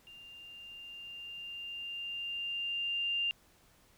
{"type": "tone with level ramp", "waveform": "sine", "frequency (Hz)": 2794, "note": "F7", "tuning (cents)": 0, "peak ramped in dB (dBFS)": [-50, -29], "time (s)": [0.07, 3.31], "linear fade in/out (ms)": 0, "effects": ["pink hiss -65 dBFS RMS until 3.97 s"]}